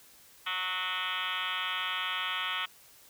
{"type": "tone with frequency modulation", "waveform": "sine", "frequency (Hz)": 2215, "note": "C#7", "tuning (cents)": -2, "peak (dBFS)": -30, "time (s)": [0.46, 2.66], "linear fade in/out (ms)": 10, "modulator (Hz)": 185, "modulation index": 6.4, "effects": ["white hiss -57 dBFS RMS until 3.09 s"]}